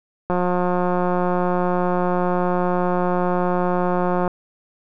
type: click train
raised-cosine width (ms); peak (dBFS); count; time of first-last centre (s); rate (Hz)
1; -8; 713; 0.3-4.278; 179
effects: none